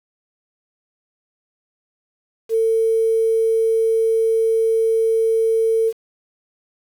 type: tone with quantisation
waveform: sine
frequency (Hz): 450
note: A4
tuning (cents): +39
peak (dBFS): -14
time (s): 2.49-5.93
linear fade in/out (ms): 50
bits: 7
effects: none